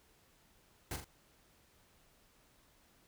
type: noise with echo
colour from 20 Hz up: pink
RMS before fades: -40 dBFS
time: 0.91-0.96 s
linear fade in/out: 2 ms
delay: 42 ms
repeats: 2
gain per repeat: -6 dB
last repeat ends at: 1.044 s
effects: pink hiss -68 dBFS RMS until 3.07 s